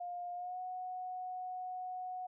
sine tone with pitch glide, 708 to 735.5 Hz, F5 to F#5, +23 to -11 cents, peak -39 dBFS, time 0-2.27 s, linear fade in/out 10 ms, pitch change +66 cents, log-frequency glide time 0.34-0.6 s, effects none

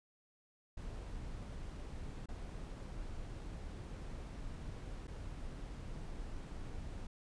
brown noise with dropouts, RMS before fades -45 dBFS, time 0.77-7.07 s, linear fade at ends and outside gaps 5 ms, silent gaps 2.26-2.286 / 5.072-5.078 s, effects resampled to 22050 Hz

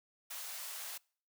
white high-pass noise, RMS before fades -44 dBFS, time 0.3-0.98 s, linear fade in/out 10 ms, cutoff 620 Hz, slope 24 dB/octave, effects noise-tail reverb RT60 0.5 s tail -26 dB re dry

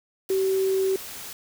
sine tone in noise, 382.8 Hz, G4, 41 cents flat, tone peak -20 dBFS, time 0.3-0.96 s, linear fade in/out 2 ms, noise white, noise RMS -38 dBFS, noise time 0.29-1.33 s, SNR +15 dB, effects none

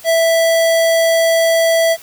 square tone, 659.3 Hz, E5, in tune, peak -11 dBFS, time 0.04-1.97 s, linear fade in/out 50 ms, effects white hiss -39 dBFS RMS until 2.02 s

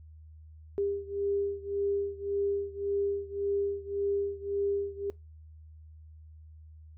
sine beating tone pair, 400 / 401.8 Hz, G4 / G4, +35 / +43 cents, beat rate 1.8 Hz, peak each -31 / -33 dBFS, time 0.78-5.1 s, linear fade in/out 0 ms, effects noise-tail reverb RT60 0.2 s tail -21 dB re dry + added 78 Hz sine -48 dBFS peak until 6.97 s

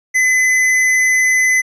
sine tone with tanh clipping, 2023 Hz, B6, 41 cents sharp, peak -12 dBFS, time 0.14-1.62 s, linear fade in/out 20 ms, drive 17 dB, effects resampled to 22050 Hz

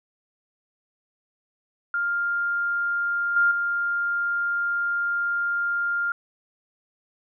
sine tone with level steps, 1401 Hz, F6, 5 cents sharp, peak -22 / -16 / -22 dBFS, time 1.94-6.12 s, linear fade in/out 2 ms, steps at 3.36 / 3.51 s, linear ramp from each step 5 ms, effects none

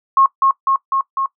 sine tone with echo, 1082 Hz, C#6, 42 cents flat, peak -8 dBFS, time 0.17-0.26 s, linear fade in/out 2 ms, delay 250 ms, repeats 4, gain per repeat -2 dB, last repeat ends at 1.26 s, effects noise-tail reverb RT60 0.1 s tail -19 dB re dry

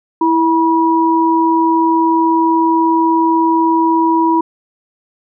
sine tone pair together, 328.3 / 968.6 Hz, E4 / B5, -7 / -34 cents, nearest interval octave + perfect fifth, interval 1873 cents, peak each -12 dBFS, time 0.21-4.41 s, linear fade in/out 5 ms, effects none

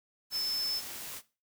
sine tone in noise, 5260 Hz, E8, 5 cents flat, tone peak -29 dBFS, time 0.31-0.82 s, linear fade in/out 50 ms, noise white, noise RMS -42 dBFS, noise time 0.3-1.22 s, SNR +10 dB, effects noise-tail reverb RT60 0.3 s tail -17 dB re dry

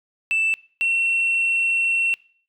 sine tone pair in turn, 2652 / 2714 Hz, E7 / E7, +10 / +50 cents, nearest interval unison, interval 40 cents, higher second, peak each -16 dBFS, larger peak neither, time 0.31-0.54 / 0.81-2.14 s, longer second, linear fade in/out 0 ms, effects noise-tail reverb RT60 0.5 s tail -23 dB re dry + tanh soft clip ceiling -15 dBFS

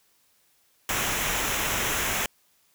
pink noise with comb filter, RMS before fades -27 dBFS, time 0.89-2.26 s, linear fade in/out 2 ms, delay 0.22 ms, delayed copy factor -0.6, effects white hiss -65 dBFS RMS until 2.74 s

